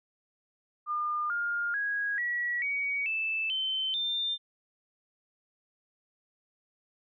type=tone with pitch steps; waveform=sine; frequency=1208 / 1411.9 / 1650.2 / 1928.7 / 2254 / 2635 / 3079 / 3599 Hz; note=D6 / F6 / G#6 / B6 / C#7 / E7 / G7 / A7; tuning=+48 / +18 / -12 / -42 / +28 / -1 / -32 / +38 cents; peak=-28 dBFS; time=0.86-4.38 s; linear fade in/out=50 ms; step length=440 ms; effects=none